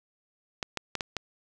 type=clicks; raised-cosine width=0.2 ms; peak=-13 dBFS; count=5; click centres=0.628 / 0.773 / 0.953 / 1.008 / 1.167 s; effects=none